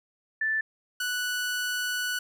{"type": "tone pair in turn", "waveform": ["sine", "sawtooth"], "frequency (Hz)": [1760, 1480], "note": ["A6", "F#6"], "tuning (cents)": [0, 0], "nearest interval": "minor third", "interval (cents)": 300, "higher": "first", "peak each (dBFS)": -24, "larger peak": "neither", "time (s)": [[0.41, 0.61], [1, 2.19]], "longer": "second", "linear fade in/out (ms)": 5, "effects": []}